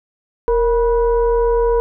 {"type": "tone with frequency modulation", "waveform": "sine", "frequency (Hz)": 466.2, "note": "A#4", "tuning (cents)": 0, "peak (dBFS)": -12, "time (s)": [0.48, 1.8], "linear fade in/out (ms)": 0, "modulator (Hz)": 508, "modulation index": 0.66, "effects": []}